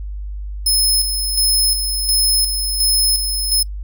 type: tone with tremolo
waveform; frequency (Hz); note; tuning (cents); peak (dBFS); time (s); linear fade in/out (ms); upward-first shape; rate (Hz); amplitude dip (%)
20% pulse; 5180; E8; -31; -7; 0.66-3.63; 5; square; 1.4; 50
effects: noise-tail reverb RT60 0.1 s tail -24 dB re dry + added 50 Hz sine -24 dBFS peak until 3.83 s